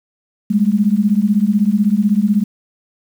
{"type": "beating tone pair", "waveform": "sine", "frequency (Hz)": [198.9, 214.9], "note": ["G3", "A3"], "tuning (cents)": [25, -41], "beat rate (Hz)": 16, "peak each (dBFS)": -14, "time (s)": [0.5, 2.44], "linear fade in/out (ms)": 10, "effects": ["7-bit"]}